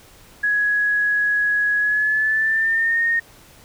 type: tone with pitch glide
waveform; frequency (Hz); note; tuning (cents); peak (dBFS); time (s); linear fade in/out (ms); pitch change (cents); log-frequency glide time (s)
sine; 1673 to 1845.6; G#6 to A#6; +12 to -18; -16; 0.43-3.2; 10; +170; 1.78-3.01
effects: pink hiss -48 dBFS RMS until 3.64 s